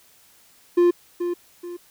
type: tone with echo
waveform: triangle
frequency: 350 Hz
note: F4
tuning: 4 cents sharp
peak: -11 dBFS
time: 0.77-0.91 s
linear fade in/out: 10 ms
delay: 430 ms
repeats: 2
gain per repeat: -9 dB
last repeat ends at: 1.77 s
effects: white hiss -55 dBFS RMS until 1.9 s